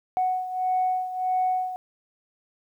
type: beating tone pair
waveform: sine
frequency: 740 / 741.6 Hz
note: F#5 / F#5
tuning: 0 / +4 cents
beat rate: 1.6 Hz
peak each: -23 / -28 dBFS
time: 0.17-1.76 s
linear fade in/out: 0 ms
effects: tanh soft clip ceiling -16 dBFS + 10-bit